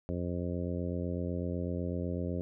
harmonic tone, 88 Hz, F2, 14 cents sharp, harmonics 1 / 2 / 3 / 4 / 5 / 6 / 7, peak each -36 / -37 / -39 / -42 / -43 / -42 / -46 dBFS, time 0.09-2.41 s, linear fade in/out 0 ms, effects none

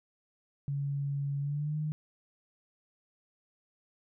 sine tone with pitch glide, 140.9 to 152.77 Hz, C#3 to D#3, +29 to -31 cents, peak -30 dBFS, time 0.68-1.92 s, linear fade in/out 0 ms, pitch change +140 cents, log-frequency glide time 1.4-1.77 s, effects none

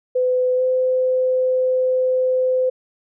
sine tone with pitch glide, 505 to 512 Hz, B4 to C5, +39 to -38 cents, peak -15 dBFS, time 0.15-2.7 s, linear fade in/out 10 ms, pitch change +23 cents, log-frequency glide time 0.56-0.62 s, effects none

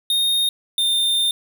square tone pair in turn, 3696 / 3618 Hz, A#7 / A7, -16 / +48 cents, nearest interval unison, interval 36 cents, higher first, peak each -17 dBFS, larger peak neither, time 0.1-0.49 / 0.78-1.31 s, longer second, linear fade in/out 2 ms, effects none

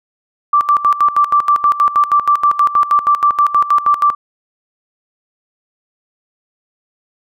sine tone with tremolo, 1170 Hz, D6, 7 cents flat, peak -7 dBFS, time 0.53-4.15 s, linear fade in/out 5 ms, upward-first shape square, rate 6.3 Hz, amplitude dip 80%, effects none

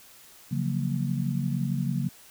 sine chord, Gb major seventh, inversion second, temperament just, 138.75 / 173.43 / 185 / 231.2 Hz, Db3 / F3 / Gb3 / Bb3, +2 / -12 / 0 / -14 cents, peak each -28 / -32 / -32 / -32 dBFS, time 0.51-2.09 s, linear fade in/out 10 ms, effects white hiss -52 dBFS RMS until 2.3 s

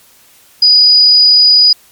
sine tone, 4932 Hz, D#8, 16 cents flat, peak -3 dBFS, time 0.62-1.73 s, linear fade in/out 5 ms, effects white hiss -45 dBFS RMS until 1.91 s + MP3 96 kbps

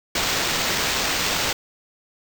white noise with sample-and-hold, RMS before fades -23 dBFS, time 0.15-1.53 s, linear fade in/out 5 ms, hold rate 11025 Hz, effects none

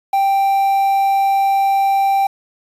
triangle tone with quantisation, 785 Hz, G5, 2 cents sharp, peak -10 dBFS, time 0.13-2.27 s, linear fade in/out 5 ms, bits 6, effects resampled to 32000 Hz

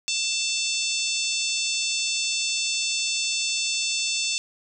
harmonic tone, 888 Hz, A5, 16 cents sharp, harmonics 3 / 4 / 5 / 6 / 7 / 8 / 9, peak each -29 / -30 / -31 / -32 / -32 / -33 / -34 dBFS, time 0.08-4.38 s, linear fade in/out 0 ms, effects none

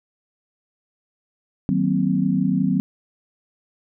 sine chord, C half-diminished seventh, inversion first, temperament just, 156.98 / 188.37 / 235.5 / 261.6 Hz, Eb3 / Gb3 / Bb3 / C4, +16 / +31 / +18 / 0 cents, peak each -25 / -20 / -26 / -22 dBFS, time 1.69-2.8 s, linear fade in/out 0 ms, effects none

